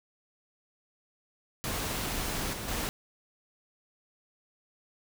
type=noise with level steps; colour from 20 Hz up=pink; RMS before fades=-33 / -38 / -33 dBFS; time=1.64-2.89 s; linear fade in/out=0 ms; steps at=2.53 / 2.68 s; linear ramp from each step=5 ms; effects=none